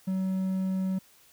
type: tone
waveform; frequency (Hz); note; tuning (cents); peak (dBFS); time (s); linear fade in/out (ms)
triangle; 188.8; F#3; +35; -24; 0.07-0.99; 10
effects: white hiss -59 dBFS RMS until 1.32 s